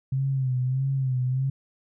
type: tone with vibrato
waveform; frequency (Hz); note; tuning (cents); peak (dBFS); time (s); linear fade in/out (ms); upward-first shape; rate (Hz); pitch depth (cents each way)
sine; 131.2; C3; +5; -22; 0.12-1.5; 5; sine; 1.6; 67
effects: none